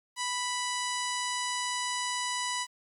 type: harmonic tone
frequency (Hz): 987.8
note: B5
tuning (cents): 0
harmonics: 1 / 2 / 3 / 4 / 5 / 6 / 7 / 8 / 9 / 10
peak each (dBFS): -34 / -37 / -39 / -40 / -41 / -42 / -42 / -43 / -44 / -44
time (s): 0.16-2.67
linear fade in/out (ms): 50
effects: 10-bit